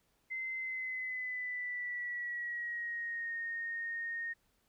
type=tone with pitch glide; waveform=sine; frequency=2065 to 1850.4 Hz; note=C7 to A#6; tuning=-23 to -13 cents; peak=-36 dBFS; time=0.3-4.34 s; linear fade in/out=20 ms; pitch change=-190 cents; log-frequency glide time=0.57-3.34 s; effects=pink hiss -75 dBFS RMS until 4.68 s